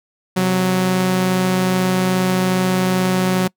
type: tone pair together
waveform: sawtooth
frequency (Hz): 130.81 / 184.99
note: C3 / F#3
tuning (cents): 0 / 0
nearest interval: tritone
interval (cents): 600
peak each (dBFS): -21 / -11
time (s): 0.36-3.48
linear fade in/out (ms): 10
effects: noise-tail reverb RT60 0.1 s tail -25 dB re dry